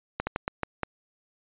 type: slowing click train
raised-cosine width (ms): 0.5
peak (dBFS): -12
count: 6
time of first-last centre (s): 0.2-0.833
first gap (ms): 70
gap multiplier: 1.3
effects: resampled to 8000 Hz